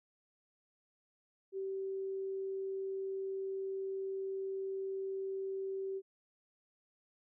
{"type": "tone", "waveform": "sine", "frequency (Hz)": 386.1, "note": "G4", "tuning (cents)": -26, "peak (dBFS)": -36, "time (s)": [1.52, 6.02], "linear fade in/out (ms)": 50, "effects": []}